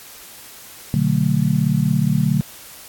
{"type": "chord", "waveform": "sine", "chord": "B minor seventh", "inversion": "none", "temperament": "just", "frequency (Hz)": [123.47, 148.16, 185.21, 222.2], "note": ["B2", "D3", "F#3", "A3"], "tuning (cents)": [0, 16, 2, 17], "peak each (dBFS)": [-22, -18, -20, -22], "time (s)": [0.94, 2.41], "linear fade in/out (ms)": 0, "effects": ["white hiss -40 dBFS RMS until 2.88 s", "AAC 64 kbps"]}